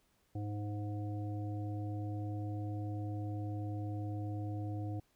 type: harmonic tone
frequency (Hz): 103.83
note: G#2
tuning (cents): 0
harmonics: 1 / 3 / 5 / 7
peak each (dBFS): -37 / -43 / -52 / -50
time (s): 0.35-5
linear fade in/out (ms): 5
effects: pink hiss -74 dBFS RMS until 5.15 s